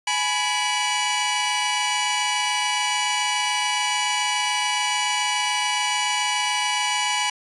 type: tone cluster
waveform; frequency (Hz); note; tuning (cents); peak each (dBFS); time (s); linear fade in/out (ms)
sawtooth; 839 / 986 / 2301 / 2931; G#5 / B5 / D7 / F#7; +17 / -3 / -36 / -17; -23; 0.07-7.3; 5
effects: resampled to 22050 Hz